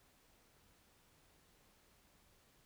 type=silence; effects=pink hiss -70 dBFS RMS until 2.65 s